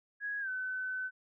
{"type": "tone with pitch glide", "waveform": "sine", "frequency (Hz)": [1661.2, 1514.6], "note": ["G#6", "F#6"], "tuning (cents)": [0, 40], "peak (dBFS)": -34, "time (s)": [0.2, 1.11], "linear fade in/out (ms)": 50, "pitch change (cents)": -160, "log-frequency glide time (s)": [0.4, 0.49], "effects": []}